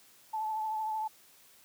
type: tone with vibrato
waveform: sine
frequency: 870 Hz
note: A5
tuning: 20 cents flat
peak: -31 dBFS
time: 0.33-1.08 s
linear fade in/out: 10 ms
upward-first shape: triangle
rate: 13 Hz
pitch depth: 32 cents each way
effects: white hiss -60 dBFS RMS until 1.64 s + high-pass 80 Hz 12 dB/octave